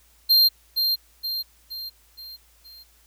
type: tone with echo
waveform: square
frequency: 4186 Hz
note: C8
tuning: in tune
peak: -14 dBFS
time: 0.29-0.49 s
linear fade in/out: 20 ms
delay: 470 ms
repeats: 5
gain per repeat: -6 dB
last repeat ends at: 2.84 s
effects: added 57 Hz sine -59 dBFS peak until 3.06 s + white hiss -59 dBFS RMS until 3.06 s